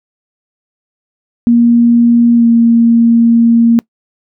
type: tone with pitch glide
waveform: sine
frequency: 236 to 232.2 Hz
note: A#3 to A#3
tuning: +22 to -7 cents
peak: -4 dBFS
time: 1.47-3.79 s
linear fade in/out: 0 ms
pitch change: -29 cents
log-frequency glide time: 2.35-2.46 s
effects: noise-tail reverb RT60 0.1 s tail -25 dB re dry